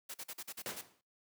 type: noise bursts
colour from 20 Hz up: white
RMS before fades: -44 dBFS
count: 8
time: 0.09-0.815 s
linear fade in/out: 10 ms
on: 53 ms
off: 43 ms
type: noise with exponential decay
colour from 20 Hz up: pink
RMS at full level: -37 dBFS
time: 0.66-1.01 s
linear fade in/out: 0 ms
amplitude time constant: 74 ms
effects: noise-tail reverb RT60 0.3 s tail -22 dB re dry + high-pass 200 Hz 12 dB/octave